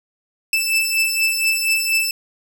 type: beating tone pair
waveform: sawtooth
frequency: 2637 / 2641.2 Hz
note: E7 / E7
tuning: 0 / +3 cents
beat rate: 4.2 Hz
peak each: -18 / -15 dBFS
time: 0.53-2.11 s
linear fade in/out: 2 ms
effects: none